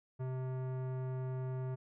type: tone with tanh clipping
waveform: sine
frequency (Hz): 129.3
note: C3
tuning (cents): -20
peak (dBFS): -38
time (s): 0.19-1.76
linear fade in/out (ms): 20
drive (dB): 17
effects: none